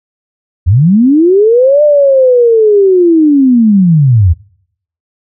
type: linear two-way sweep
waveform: sine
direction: up then down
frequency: 77 to 602 to 77 Hz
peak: -3 dBFS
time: 0.66-4.34 s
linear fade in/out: 20 ms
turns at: 1.83 s
effects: noise-tail reverb RT60 0.7 s tail -26 dB re dry